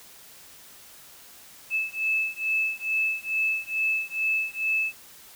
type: beating tone pair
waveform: sine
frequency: 2613 / 2615.3 Hz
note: E7 / E7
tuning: -16 / -14 cents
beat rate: 2.3 Hz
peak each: -27 dBFS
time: 1.7-4.93 s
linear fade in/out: 50 ms
effects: white hiss -49 dBFS RMS until 5.35 s